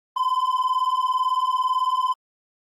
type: beating tone pair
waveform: triangle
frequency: 1012 / 1030 Hz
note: B5 / C6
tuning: +42 / -28 cents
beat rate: 18 Hz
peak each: -19 dBFS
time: 0.16-2.14 s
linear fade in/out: 10 ms
effects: tanh soft clip ceiling -15 dBFS + Opus 32 kbps